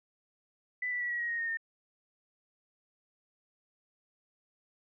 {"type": "tone with pitch steps", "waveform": "sine", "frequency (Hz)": [1992, 1966.8, 1942, 1917.5, 1893.3, 1869.4, 1845.8, 1822.5], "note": ["B6", "B6", "B6", "A#6", "A#6", "A#6", "A#6", "A#6"], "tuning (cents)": [14, -8, -30, 48, 26, 4, -18, -40], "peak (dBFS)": -31, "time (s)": [0.82, 1.572], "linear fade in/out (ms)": 5, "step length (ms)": 94, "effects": []}